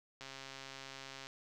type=click train; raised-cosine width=0.2 ms; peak=-30 dBFS; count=144; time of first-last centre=0.21-1.269 s; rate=135 Hz; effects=none